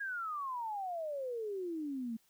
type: exponential sweep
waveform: sine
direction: down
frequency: 1661.2 to 220.2 Hz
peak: -36 dBFS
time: 0-2.17 s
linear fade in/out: 10 ms
effects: white hiss -71 dBFS RMS until 2.29 s